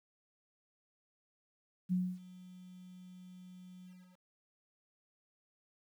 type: tone with ADSR envelope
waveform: sine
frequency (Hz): 182.2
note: F#3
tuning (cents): -26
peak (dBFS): -28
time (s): 1.89-4.21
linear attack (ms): 33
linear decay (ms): 260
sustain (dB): -22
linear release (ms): 360
effects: 11-bit